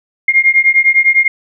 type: beating tone pair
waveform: sine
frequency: 2123 / 2132.9 Hz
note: C7 / C7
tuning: +25 / +33 cents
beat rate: 9.9 Hz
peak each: -10 dBFS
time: 0.28-1.28 s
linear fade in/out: 5 ms
effects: none